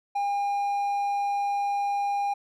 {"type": "tone with hard clipping", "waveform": "triangle", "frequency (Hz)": 807, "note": "G#5", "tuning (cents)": -50, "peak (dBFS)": -25, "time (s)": [0.15, 2.34], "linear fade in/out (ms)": 10, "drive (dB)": 6, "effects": []}